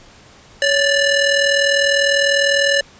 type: ring-modulated tone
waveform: sawtooth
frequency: 1160 Hz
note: D6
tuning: 22 cents flat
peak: -6 dBFS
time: 0.62-2.81 s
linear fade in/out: 2 ms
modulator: 600 Hz
effects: pink hiss -45 dBFS RMS until 2.99 s + resampled to 16000 Hz